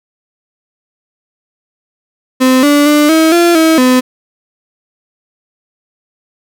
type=tone with pitch steps; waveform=35% pulse; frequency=258.1 / 290.2 / 296.7 / 320.2 / 343.5 / 321.5 / 254 Hz; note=C4 / D4 / D4 / D#4 / F4 / E4 / B3; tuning=-23 / -21 / +18 / +50 / -29 / -43 / +49 cents; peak=-4 dBFS; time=2.4-4.01 s; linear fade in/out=20 ms; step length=230 ms; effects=none